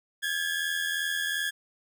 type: tone pair together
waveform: 30% pulse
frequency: 1622.3 / 1705 Hz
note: G#6 / G#6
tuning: -41 / +45 cents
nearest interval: minor second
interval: 86 cents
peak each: -28 dBFS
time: 0.22-1.51 s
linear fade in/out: 20 ms
effects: none